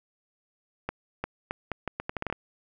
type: accelerating click train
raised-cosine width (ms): 0.5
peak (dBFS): -15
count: 12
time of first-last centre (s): 0.89-2.326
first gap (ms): 350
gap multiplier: 0.77
effects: none